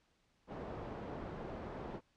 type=low-pass noise; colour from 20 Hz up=white; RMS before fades=-45 dBFS; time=0.47-2.01 s; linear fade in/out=50 ms; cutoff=600 Hz; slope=12 dB/octave; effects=pink hiss -75 dBFS RMS until 2.16 s + low-pass 6000 Hz 12 dB/octave